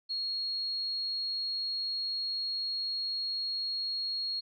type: tone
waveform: sine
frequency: 4296 Hz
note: C8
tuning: 45 cents sharp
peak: -31 dBFS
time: 0.09-4.41 s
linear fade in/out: 20 ms
effects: none